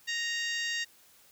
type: harmonic tone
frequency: 932.3 Hz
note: A#5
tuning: in tune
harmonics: 2 / 3 / 4 / 5 / 6 / 7 / 8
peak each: -33 / -37 / -39 / -41 / -43 / -44 / -45 dBFS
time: 0.07-0.85 s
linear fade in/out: 20 ms
effects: white hiss -60 dBFS RMS until 1.31 s